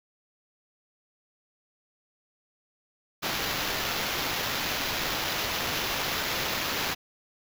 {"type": "noise with sample-and-hold", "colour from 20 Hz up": "white", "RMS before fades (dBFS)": -30, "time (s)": [3.22, 6.95], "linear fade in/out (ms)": 20, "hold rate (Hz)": 8820, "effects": []}